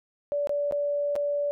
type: tone with dropouts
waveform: sine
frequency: 578 Hz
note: D5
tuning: 28 cents flat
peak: -24 dBFS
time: 0.32-1.51 s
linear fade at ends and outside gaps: 0 ms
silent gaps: 0.472-0.494 / 0.711-0.723 / 1.155-1.162 s
effects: none